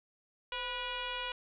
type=tone with frequency modulation; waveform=sine; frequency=1943 Hz; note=B6; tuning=29 cents flat; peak=-35 dBFS; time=0.52-1.32 s; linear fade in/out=2 ms; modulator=477 Hz; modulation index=2.9; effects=none